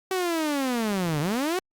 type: linear two-way sweep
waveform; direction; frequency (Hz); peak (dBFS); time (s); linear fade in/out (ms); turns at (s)
sawtooth; down then up; 382.3 to 141.2 to 382.3; -20; 0.11-1.59; 2; 1.2
effects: Opus 48 kbps